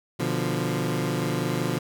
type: chord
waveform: 20% pulse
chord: B diminished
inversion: none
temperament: equal with one note detuned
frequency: 123.47 / 148.71 / 174.61 Hz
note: B2 / D3 / F3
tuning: 0 / +22 / 0 cents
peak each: -24 dBFS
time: 0.19-1.79 s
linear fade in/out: 10 ms
effects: none